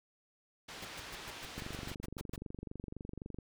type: low-pass noise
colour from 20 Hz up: white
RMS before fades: -48 dBFS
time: 0.68-1.95 s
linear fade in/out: 10 ms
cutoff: 3800 Hz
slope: 12 dB/octave
type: noise bursts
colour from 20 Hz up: pink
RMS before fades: -46 dBFS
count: 11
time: 0.82-2.361 s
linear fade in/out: 5 ms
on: 31 ms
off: 120 ms
type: click train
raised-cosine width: 3 ms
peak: -30 dBFS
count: 44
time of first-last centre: 1.58-3.387 s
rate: 23.8 Hz
effects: none